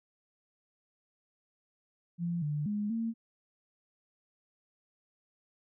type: tone with pitch steps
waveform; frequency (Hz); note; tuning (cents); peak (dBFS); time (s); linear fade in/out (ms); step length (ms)
sine; 171.6 / 148.3 / 207.7 / 227.5; F3 / D3 / G#3 / A#3; -30 / +17 / 0 / -42; -30; 2.18-3.14; 50; 240
effects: none